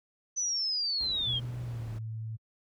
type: linear sweep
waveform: sine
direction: down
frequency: 6070 to 3136 Hz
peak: -28 dBFS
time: 0.36-1.4 s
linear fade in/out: 20 ms
type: noise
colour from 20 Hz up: brown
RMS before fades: -42 dBFS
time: 1-1.99 s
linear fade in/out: 10 ms
type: tone with pitch glide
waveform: sine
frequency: 121.7 to 110.96 Hz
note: B2 to A2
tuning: -25 to +15 cents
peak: -34 dBFS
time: 1.26-2.37 s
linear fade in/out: 20 ms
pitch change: -160 cents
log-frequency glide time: 1.62-1.92 s
effects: high-pass 60 Hz 12 dB/octave